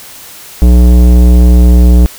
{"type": "tone with tanh clipping", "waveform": "sine", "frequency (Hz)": 60.4, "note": "B1", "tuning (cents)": -38, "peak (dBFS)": -3, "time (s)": [0.62, 2.06], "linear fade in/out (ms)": 0, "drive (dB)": 16, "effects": ["white hiss -31 dBFS RMS until 2.18 s"]}